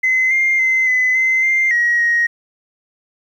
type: tone with pitch steps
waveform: sine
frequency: 2046 / 2110 / 2062 / 2017 / 2060 / 2096 / 1899 / 1882 Hz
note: C7 / C7 / C7 / B6 / C7 / C7 / A#6 / A#6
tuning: -39 / +14 / -26 / +36 / -28 / +2 / +32 / +16 cents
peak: -11 dBFS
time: 0.03-2.27 s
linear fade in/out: 10 ms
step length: 280 ms
effects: tanh soft clip ceiling -8 dBFS + 8-bit